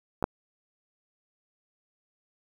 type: clicks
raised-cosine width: 1 ms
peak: -17 / -8 dBFS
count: 2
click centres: 0.226 / 0.241 s
effects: 8-bit